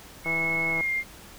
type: tone with pitch glide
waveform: sine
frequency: 2184 to 2112 Hz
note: C#7 to C7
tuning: -26 to +16 cents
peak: -24 dBFS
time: 0.24-1.04 s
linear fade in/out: 50 ms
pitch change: -58 cents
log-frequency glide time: 0.71-0.9 s
type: click train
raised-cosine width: 1 ms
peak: -21 dBFS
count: 91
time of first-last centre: 0.26-0.809 s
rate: 164 Hz
effects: pink hiss -47 dBFS RMS until 1.38 s